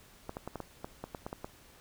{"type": "clicks", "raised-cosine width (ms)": 1, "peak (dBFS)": -24, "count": 11, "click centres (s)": [0.294, 0.369, 0.476, 0.557, 0.603, 0.845, 1.04, 1.148, 1.265, 1.329, 1.445], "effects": ["pink hiss -58 dBFS RMS until 1.8 s"]}